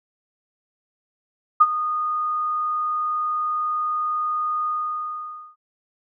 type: tone with ADSR envelope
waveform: sine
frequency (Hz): 1231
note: D#6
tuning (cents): -19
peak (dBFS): -7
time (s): 1.6-5.56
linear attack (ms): 13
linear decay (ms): 42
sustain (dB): -14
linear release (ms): 890
effects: none